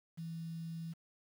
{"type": "tone with quantisation", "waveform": "sine", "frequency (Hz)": 164.81, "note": "E3", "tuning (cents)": 0, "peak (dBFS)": -40, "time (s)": [0.17, 0.94], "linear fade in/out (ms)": 20, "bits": 10, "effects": []}